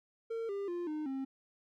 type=tone with pitch steps; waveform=triangle; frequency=455.7 / 399 / 349.4 / 305.9 / 267.8 Hz; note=A#4 / G4 / F4 / D#4 / C4; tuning=-39 / +31 / +1 / -29 / +40 cents; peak=-33 dBFS; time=0.3-1.25 s; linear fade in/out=10 ms; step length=190 ms; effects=none